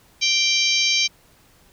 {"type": "harmonic tone", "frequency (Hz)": 784, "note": "G5", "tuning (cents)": 0, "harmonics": [3, 4, 5, 6, 7, 8], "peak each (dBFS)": [-22, -23, -24, -25, -25, -26], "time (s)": [0.21, 1.08], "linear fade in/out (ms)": 20, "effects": ["pink hiss -55 dBFS RMS until 1.72 s"]}